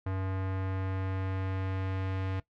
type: tone with low-pass filter sweep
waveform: square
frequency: 95 Hz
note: F#2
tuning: 46 cents sharp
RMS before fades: -33 dBFS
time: 0.06-2.4 s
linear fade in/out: 5 ms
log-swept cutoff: 1600 to 2700 Hz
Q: 1
effects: noise-tail reverb RT60 0.1 s tail -18 dB re dry